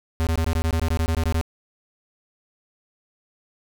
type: tone bursts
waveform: square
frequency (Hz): 81.6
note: E2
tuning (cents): -17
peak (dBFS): -20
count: 14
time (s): 0.2-1.412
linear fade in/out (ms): 0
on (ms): 68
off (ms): 20
effects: none